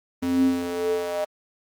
square tone with high-pass filter sweep, 87.31 Hz, F2, in tune, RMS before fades -24 dBFS, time 0.22-1.25 s, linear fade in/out 10 ms, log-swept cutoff 210 to 630 Hz, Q 7.6, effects Opus 24 kbps

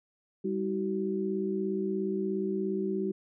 sine tone cluster, 198.1 / 321 / 378 Hz, G3 / E4 / F#4, +18 / -46 / +37 cents, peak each -32 / -36 / -31 dBFS, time 0.44-3.12 s, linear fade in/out 10 ms, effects none

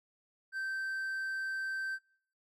triangle tone, 1556 Hz, G6, 13 cents flat, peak -32 dBFS, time 0.52-1.99 s, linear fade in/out 50 ms, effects noise-tail reverb RT60 0.6 s tail -25 dB re dry + MP3 64 kbps

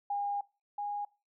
sine tone pair in turn, 811 / 820.9 Hz, G#5 / G#5, -41 / -20 cents, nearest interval unison, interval 21 cents, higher second, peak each -30 / -33 dBFS, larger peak first, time 0.1-0.41 / 0.78-1.05 s, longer first, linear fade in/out 5 ms, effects noise-tail reverb RT60 0.3 s tail -23 dB re dry

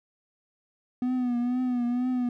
triangle tone with vibrato, 246.9 Hz, B3, in tune, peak -22 dBFS, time 1.02-2.29 s, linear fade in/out 2 ms, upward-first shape triangle, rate 2.1 Hz, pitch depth 62 cents each way, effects none

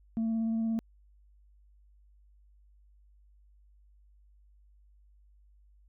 sine tone with vibrato, 225.2 Hz, A3, 40 cents sharp, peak -25 dBFS, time 0.17-0.79 s, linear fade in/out 0 ms, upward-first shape square, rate 17 Hz, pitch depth 11 cents each way, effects tanh soft clip ceiling -26 dBFS + added 50 Hz sine -58 dBFS peak until 5.88 s

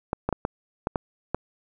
clicks, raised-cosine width 1 ms, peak -10 dBFS, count 7, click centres 0.131 / 0.29 / 0.327 / 0.451 / 0.871 / 0.958 / 1.346 s, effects none

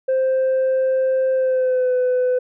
sine tone with pitch glide, 523.3 to 502.9 Hz, C5 to B4, 0 to +31 cents, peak -13 dBFS, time 0.08-2.39 s, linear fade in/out 10 ms, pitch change -69 cents, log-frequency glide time 1.33-1.94 s, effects tanh soft clip ceiling -14 dBFS

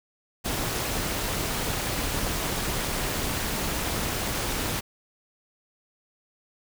pink noise with amplitude modulation, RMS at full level -26 dBFS, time 0.44-4.81 s, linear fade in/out 20 ms, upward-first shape sine, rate 247 Hz, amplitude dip 55%, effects none

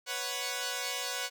5% pulse chord, B suspended second, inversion none, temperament equal, 493.9 / 554.4 / 740 Hz, B4 / C#5 / F#5, 0 / 0 / 0 cents, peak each -26 dBFS, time 0.06-1.3 s, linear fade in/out 50 ms, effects none

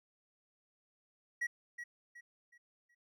triangle tone with echo, 1918 Hz, A#6, 49 cents sharp, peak -31 dBFS, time 1.41-1.47 s, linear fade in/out 10 ms, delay 370 ms, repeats 4, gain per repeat -9 dB, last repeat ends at 2.95 s, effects none

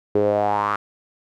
sawtooth tone with band-pass filter sweep, 103.2 Hz, G#2, 10 cents flat, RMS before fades -20 dBFS, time 0.15-0.76 s, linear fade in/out 5 ms, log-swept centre 410 to 1300 Hz, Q 5.7, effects none

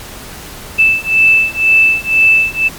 sine beating tone pair, 2637 / 2639 Hz, E7 / E7, 0 / +1 cents, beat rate 2 Hz, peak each -10 dBFS, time 0.78-2.69 s, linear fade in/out 20 ms, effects pink hiss -30 dBFS RMS until 2.78 s + MP3 96 kbps

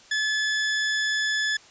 sawtooth tone, 1723 Hz, A6, 37 cents flat, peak -19 dBFS, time 0.11-1.57 s, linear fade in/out 5 ms, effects white hiss -51 dBFS RMS until 1.7 s + resampled to 16000 Hz

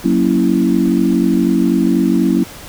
sine chord, F# dominant seventh, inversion none, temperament equal, 185 / 233.1 / 277.2 / 329.6 Hz, F#3 / A#3 / C#4 / E4, 0 / 0 / 0 / 0 cents, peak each -16 dBFS, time 0.04-2.44 s, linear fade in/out 10 ms, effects pink hiss -34 dBFS RMS until 2.68 s

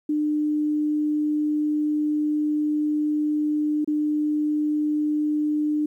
sine tone with dropouts, 300.7 Hz, D4, 41 cents sharp, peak -20 dBFS, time 0.09-5.86 s, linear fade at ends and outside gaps 5 ms, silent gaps 3.846-3.875 s, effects 10-bit

